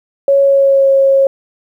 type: tone with pitch glide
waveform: sine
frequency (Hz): 554.4 to 543.9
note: C#5 to C#5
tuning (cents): 0 to -33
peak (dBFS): -6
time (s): 0.28-1.27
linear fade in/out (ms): 2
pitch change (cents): -33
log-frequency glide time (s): 0.41-0.89
effects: 8-bit